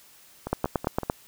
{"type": "two click trains", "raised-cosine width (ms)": 1, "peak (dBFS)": [-17, -9], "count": [4, 6], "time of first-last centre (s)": [[0.47, 1.033], [0.53, 1.099]], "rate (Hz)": [5.33, 8.79], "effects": ["white hiss -54 dBFS RMS until 1.27 s"]}